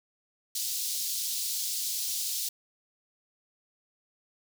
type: high-pass noise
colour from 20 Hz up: pink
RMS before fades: -32 dBFS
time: 0.55-2.49 s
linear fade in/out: 5 ms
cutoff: 4100 Hz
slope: 24 dB/octave
effects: none